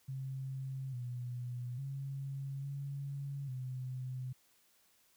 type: tone with pitch steps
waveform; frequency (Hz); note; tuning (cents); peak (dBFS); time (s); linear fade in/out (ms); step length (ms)
sine; 133.3 / 122.9 / 137 / 139.8 / 128.2; C3 / B2 / C#3 / C#3 / C3; +33 / -8 / -20 / +15 / -35; -38; 0.08-4.33; 10; 850
effects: white hiss -70 dBFS RMS until 5.16 s